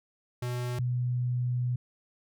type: tone pair in turn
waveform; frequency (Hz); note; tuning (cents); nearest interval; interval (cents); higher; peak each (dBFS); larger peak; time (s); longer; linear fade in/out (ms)
square / sine; 123.1 / 123.63; B2 / B2; -5 / +2; unison; 7; second; -31 / -26; second; 0.42-0.79 / 0.79-1.76; second; 5
effects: none